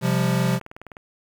square chord, C suspended fourth, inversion none, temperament equal with one note detuned, 130.81 / 174.61 / 199.42 Hz, C3 / F3 / G3, 0 / 0 / +30 cents, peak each -23 / -23 / -27 dBFS, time 0.01-0.6 s, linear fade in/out 50 ms
click train, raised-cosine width 0.5 ms, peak -24 dBFS, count 12, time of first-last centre 0.41-0.968 s, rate 19.7 Hz
effects 8-bit

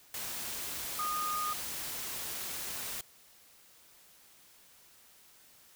sine tone in noise, 1230 Hz, D#6, 20 cents flat, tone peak -32 dBFS, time 0.99-1.53 s, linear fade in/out 2 ms, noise white, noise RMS -39 dBFS, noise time 0.14-3.01 s, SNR +4 dB, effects white hiss -60 dBFS RMS until 5.75 s

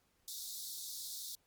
pink high-pass noise, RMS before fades -45 dBFS, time 0.28-1.35 s, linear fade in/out 0 ms, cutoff 3600 Hz, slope 96 dB/octave, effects pink hiss -75 dBFS RMS until 1.46 s + Opus 48 kbps

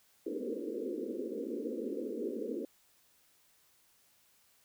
white band-pass noise, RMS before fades -38 dBFS, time 0.26-2.65 s, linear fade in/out 2 ms, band 220 to 510 Hz, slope 96 dB/octave, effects white hiss -68 dBFS RMS until 4.64 s

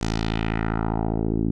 10% pulse tone with low-pass filter sweep, 55 Hz, A1, in tune, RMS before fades -24 dBFS, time 0.01-1.51 s, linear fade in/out 5 ms, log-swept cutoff 6900 to 270 Hz, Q 1.9, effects none

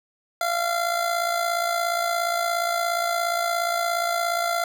25% pulse tone with amplitude modulation, 688 Hz, F5, 26 cents flat, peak -16 dBFS, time 0.41-4.64 s, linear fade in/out 2 ms, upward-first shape sine, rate 57.1 Hz, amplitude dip 55%, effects none

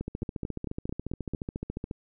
two click trains, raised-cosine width 3 ms, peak -20 / -20 dBFS, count 6 / 28, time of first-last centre 0.23-1.336 / 0.01-1.911 s, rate 4.52 / 14.2 Hz, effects none

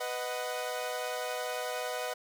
sawtooth chord, B major, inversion none, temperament equal with one note detuned, 497 / 622.3 / 740 Hz, B4 / D#5 / F#5, +11 / 0 / 0 cents, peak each -33 / -34 / -35 dBFS, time 0-2.14 s, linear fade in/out 10 ms, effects none

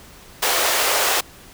pink high-pass noise, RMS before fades -19 dBFS, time 0.42-1.21 s, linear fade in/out 10 ms, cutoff 470 Hz, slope 24 dB/octave, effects pink hiss -44 dBFS RMS until 1.53 s

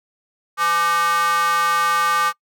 square tone with high-pass filter, 169.8 Hz, F3, 48 cents flat, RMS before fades -18 dBFS, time 0.57-2.33 s, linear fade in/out 50 ms, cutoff 1200 Hz, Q 4.9, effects noise-tail reverb RT60 0.1 s tail -25 dB re dry

